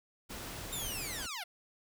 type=noise; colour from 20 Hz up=pink; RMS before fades=-43 dBFS; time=0.29-1.27 s; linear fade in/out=20 ms
type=linear sweep; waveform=10% pulse; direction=down; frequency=3729 to 659.3 Hz; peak=-30 dBFS; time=0.72-1.44 s; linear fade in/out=10 ms
effects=none